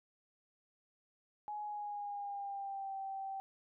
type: tone with pitch glide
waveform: sine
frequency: 838 to 777.4 Hz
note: G#5 to G5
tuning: +15 to -15 cents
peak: -39 dBFS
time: 1.48-3.4 s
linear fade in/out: 0 ms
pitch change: -130 cents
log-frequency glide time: 1.63-2.95 s
effects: none